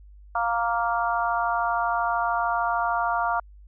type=harmonic tone; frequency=233.1 Hz; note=A#3; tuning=in tune; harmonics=3 / 4 / 5 / 6; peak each=-26 / -27 / -28 / -29 dBFS; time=0.35-3.4 s; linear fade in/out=5 ms; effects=added 50 Hz sine -45 dBFS peak until 3.67 s